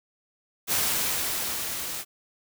white noise with level ramp, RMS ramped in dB -24 to -34 dBFS, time 0.67-2.05 s, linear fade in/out 50 ms, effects none

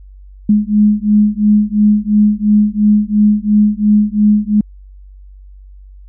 sine beating tone pair, 208.2 / 211.1 Hz, G#3 / G#3, +5 / +29 cents, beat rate 2.9 Hz, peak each -11 dBFS, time 0.49-4.61 s, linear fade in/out 5 ms, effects added 48 Hz sine -34 dBFS peak until 6.08 s

